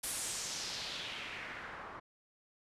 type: noise with low-pass filter sweep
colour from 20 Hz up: white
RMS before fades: -42 dBFS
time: 0.03-2 s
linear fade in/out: 10 ms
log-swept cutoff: 11000 to 1100 Hz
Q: 2.2
effects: resampled to 32000 Hz